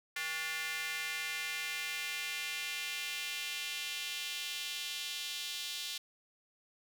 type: tone with high-pass filter sweep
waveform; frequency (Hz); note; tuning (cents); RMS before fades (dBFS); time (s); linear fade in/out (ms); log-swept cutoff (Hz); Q
square; 160.1; D#3; +50; -39; 0.16-5.98; 5; 1900 to 3500; 2.2
effects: none